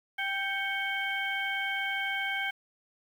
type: harmonic tone with a mistuned harmonic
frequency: 784 Hz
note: G5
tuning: in tune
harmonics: 1 / 2 / 3 / 4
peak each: -37 / -33 / -33 / -38 dBFS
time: 0.18-2.51 s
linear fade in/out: 10 ms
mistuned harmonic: 3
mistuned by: -98 cents
effects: 9-bit